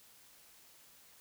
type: silence
effects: white hiss -61 dBFS RMS until 1.2 s